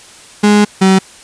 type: tone pair in turn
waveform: 35% pulse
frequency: 207.7 / 190.45 Hz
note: G#3 / G3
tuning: 0 / -50 cents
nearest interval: major second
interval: 150 cents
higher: first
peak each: -4 dBFS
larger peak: neither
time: 0.43-0.65 / 0.81-0.99 s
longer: first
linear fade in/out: 10 ms
effects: white hiss -38 dBFS RMS until 1.23 s + resampled to 22050 Hz